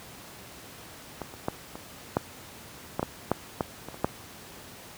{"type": "clicks", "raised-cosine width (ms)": 1, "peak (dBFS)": [-19, -29, -12, -24, -8, -12, -12, -8, -11, -23, -26, -8], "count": 12, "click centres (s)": [1.217, 1.339, 1.484, 1.755, 2.169, 2.995, 3.029, 3.316, 3.608, 3.886, 3.944, 4.045], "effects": ["pink hiss -46 dBFS RMS until 4.97 s", "high-pass 80 Hz 12 dB/octave"]}